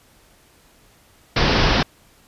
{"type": "low-pass noise", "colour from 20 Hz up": "pink", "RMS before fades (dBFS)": -17, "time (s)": [1.36, 1.83], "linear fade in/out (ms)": 5, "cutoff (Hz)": 5500, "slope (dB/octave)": 96, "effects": ["pink hiss -54 dBFS RMS until 2.27 s", "resampled to 32000 Hz"]}